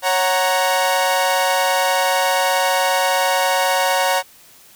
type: chord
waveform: sawtooth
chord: F# major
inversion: second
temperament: equal with one note detuned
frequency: 552.4 / 740 / 932.3 Hz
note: C#5 / F#5 / A#5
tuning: -6 / 0 / 0 cents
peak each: -16 dBFS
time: 0.02-4.23 s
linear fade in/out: 50 ms
effects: white hiss -47 dBFS RMS until 4.75 s